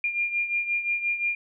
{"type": "beating tone pair", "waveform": "sine", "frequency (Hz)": [2400, 2405.7], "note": ["D7", "D7"], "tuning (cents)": [37, 41], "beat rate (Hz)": 5.7, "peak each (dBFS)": [-25, -31], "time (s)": [0.04, 1.35], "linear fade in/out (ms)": 2, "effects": []}